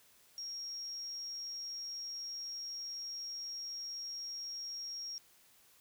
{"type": "tone", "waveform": "sine", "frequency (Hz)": 5588, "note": "F8", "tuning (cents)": 0, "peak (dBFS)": -40, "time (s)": [0.38, 5.18], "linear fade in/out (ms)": 0, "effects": ["white hiss -65 dBFS RMS until 5.8 s"]}